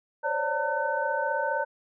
sine tone cluster, 523 / 547 / 582 / 906 / 1513 Hz, C5 / C#5 / D5 / A#5 / F#6, -1 / -23 / -16 / -50 / +38 cents, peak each -35 / -34 / -31 / -29 / -31 dBFS, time 0.23-1.65 s, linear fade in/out 20 ms, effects none

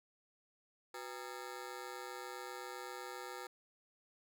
15% pulse ring-modulated tone, 432.4 Hz, A4, 30 cents flat, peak -35 dBFS, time 0.94-3.47 s, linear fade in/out 5 ms, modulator 63.8 Hz, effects none

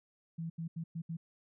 sine tone bursts at uneven times, 164.81 Hz, E3, in tune, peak -36 dBFS, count 5, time 0.38-0.5 / 0.58-0.68 / 0.76-0.84 / 0.95-1.02 / 1.09-1.17 s, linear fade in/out 10 ms, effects none

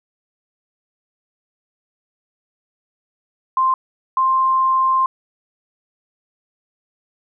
sine tone pair in turn, 1046.5 / 1050.9 Hz, C6 / C6, 0 / +7 cents, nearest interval unison, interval 7 cents, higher second, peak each -13 dBFS, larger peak neither, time 3.57-3.74 / 4.17-5.06 s, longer second, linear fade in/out 2 ms, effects none

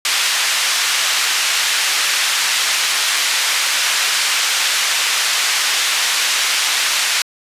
pink band-pass noise, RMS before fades -17 dBFS, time 0.05-7.22 s, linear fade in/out 2 ms, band 1800 to 7700 Hz, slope 12 dB/octave, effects resampled to 32000 Hz

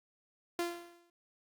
sawtooth tone with exponential decay, 344.8 Hz, F4, 22 cents flat, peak -26 dBFS, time 0.59-1.1 s, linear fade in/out 2 ms, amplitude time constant 110 ms, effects Opus 48 kbps

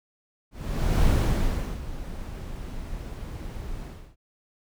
brown noise with ADSR envelope, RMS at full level -19 dBFS, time 0.51-4.16 s, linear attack 550 ms, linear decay 730 ms, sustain -16 dB, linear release 340 ms, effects none

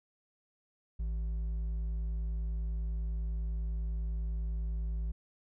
sine tone with hard clipping, 55 Hz, A1, in tune, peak -33 dBFS, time 0.99-5.12 s, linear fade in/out 10 ms, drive 4 dB, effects none

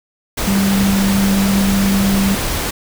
sine tone in noise, 196.4 Hz, G3, 4 cents sharp, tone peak -12 dBFS, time 0.47-2.35 s, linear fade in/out 10 ms, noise pink, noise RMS -20 dBFS, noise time 0.37-2.71 s, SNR +5 dB, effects none

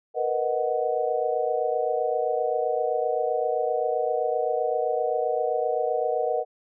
sine chord, B major seventh, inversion third, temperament equal, 466.2 / 493.9 / 622.3 / 740 Hz, A#4 / B4 / D#5 / F#5, 0 / 0 / 0 / 0 cents, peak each -28 dBFS, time 0.14-6.45 s, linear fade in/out 50 ms, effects none

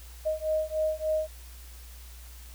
sine beating tone pair, 622.3 / 625.7 Hz, D#5 / D#5, 0 / +10 cents, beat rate 3.4 Hz, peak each -29 dBFS, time 0.25-1.28 s, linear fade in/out 20 ms, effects added 60 Hz sine -44 dBFS peak until 2.54 s + white hiss -52 dBFS RMS until 2.54 s

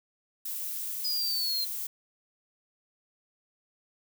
violet noise, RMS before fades -35 dBFS, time 0.45-1.87 s, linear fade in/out 5 ms
sine linear sweep, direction down, 4988 to 4126 Hz, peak -28 dBFS, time 1.04-1.65 s, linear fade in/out 10 ms
effects none

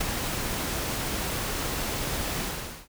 pink noise with ADSR envelope, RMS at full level -24 dBFS, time 0-2.88 s, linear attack 13 ms, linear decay 6 ms, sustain -6 dB, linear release 480 ms, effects none

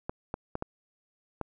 clicks, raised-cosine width 1 ms, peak -18 dBFS, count 5, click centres 0.095 / 0.341 / 0.554 / 0.624 / 1.413 s, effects none

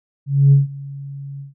sine tone with ADSR envelope, 139.4 Hz, C#3, 10 cents sharp, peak -5 dBFS, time 0.26-1.54 s, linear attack 260 ms, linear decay 150 ms, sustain -23 dB, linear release 140 ms, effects tanh soft clip ceiling -3 dBFS

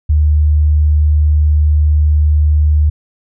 sine tone, 75.4 Hz, D2, 46 cents sharp, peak -7 dBFS, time 0.09-2.9 s, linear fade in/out 10 ms, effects none

